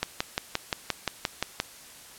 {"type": "click train", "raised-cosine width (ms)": 0.2, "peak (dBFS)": -8, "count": 10, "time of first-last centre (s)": [0.03, 1.601], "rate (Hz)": 5.73, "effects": ["white hiss -48 dBFS RMS until 2.18 s", "low-pass 12000 Hz 12 dB/octave"]}